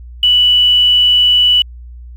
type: tone with quantisation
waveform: sine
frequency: 2960 Hz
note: F#7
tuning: in tune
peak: -6 dBFS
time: 0.23-1.62 s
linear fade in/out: 2 ms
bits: 6
effects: added 60 Hz sine -29 dBFS peak until 2.16 s + MP3 96 kbps